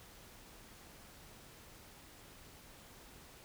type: silence
effects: pink hiss -57 dBFS RMS until 3.44 s